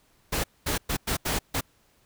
pink noise bursts at uneven times, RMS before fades -27 dBFS, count 6, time 0.32-0.44 / 0.66-0.78 / 0.89-0.97 / 1.07-1.17 / 1.25-1.39 / 1.54-1.61 s, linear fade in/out 10 ms, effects pink hiss -64 dBFS RMS until 2.05 s

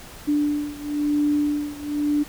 sine beating tone pair, 293.7 / 294.7 Hz, D4 / D4, 0 / +6 cents, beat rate 1 Hz, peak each -22 / -24 dBFS, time 0.27-2.24 s, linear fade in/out 20 ms, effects pink hiss -42 dBFS RMS until 2.28 s

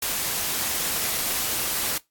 white noise, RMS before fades -26 dBFS, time 0.02-1.98 s, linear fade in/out 5 ms, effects noise-tail reverb RT60 0.2 s tail -22 dB re dry + AAC 64 kbps

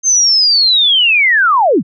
sine linear sweep, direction down, 6360 to 124.1 Hz, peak -7 dBFS, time 0.03-1.83 s, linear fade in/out 50 ms, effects none

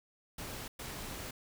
pink noise bursts at uneven times, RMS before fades -43 dBFS, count 2, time 0.38-0.68 / 0.79-1.31 s, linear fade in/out 5 ms, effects none

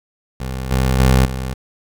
20% pulse tone with level steps, 64.8 Hz, C2, 16 cents flat, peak -18 / -9 / -5 / -17 dBFS, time 0.4-1.54 s, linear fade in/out 5 ms, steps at 0.71 / 0.99 / 1.25 s, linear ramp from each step 2 ms, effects 7-bit

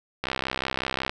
click train, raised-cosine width 0.3 ms, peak -10 dBFS, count 57, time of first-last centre 0.24-1.095 s, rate 65.5 Hz, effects none

